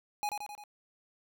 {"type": "tone with echo", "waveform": "square", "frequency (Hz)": 830.6, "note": "G#5", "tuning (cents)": 0, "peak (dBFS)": -31, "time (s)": [0.23, 0.29], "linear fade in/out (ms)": 0, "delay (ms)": 87, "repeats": 4, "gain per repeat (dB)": -4, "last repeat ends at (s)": 0.638, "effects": []}